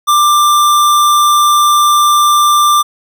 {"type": "tone", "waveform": "square", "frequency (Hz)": 1185, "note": "D6", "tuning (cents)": 15, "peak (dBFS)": -7, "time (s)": [0.07, 2.83], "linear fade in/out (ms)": 20, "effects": []}